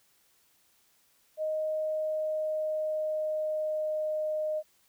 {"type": "tone with pitch glide", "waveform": "sine", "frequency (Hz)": [622.3, 616.6], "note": ["D#5", "D#5"], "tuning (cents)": [0, -16], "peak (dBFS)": -28, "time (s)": [1.37, 4.63], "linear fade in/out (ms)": 50, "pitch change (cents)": -16, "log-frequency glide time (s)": [1.69, 4.2], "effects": ["white hiss -67 dBFS RMS until 4.88 s"]}